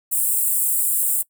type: high-pass noise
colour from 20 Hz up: pink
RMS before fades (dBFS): -20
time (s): 0.11-1.23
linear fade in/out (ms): 20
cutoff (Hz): 7800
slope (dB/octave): 96
effects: noise-tail reverb RT60 0.1 s tail -21 dB re dry